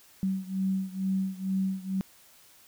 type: beating tone pair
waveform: sine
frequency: 190 / 192.2 Hz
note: F#3 / G3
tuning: +46 / -34 cents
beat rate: 2.2 Hz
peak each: -29 / -31 dBFS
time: 0.23-2.01 s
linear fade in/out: 0 ms
effects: white hiss -57 dBFS RMS until 2.67 s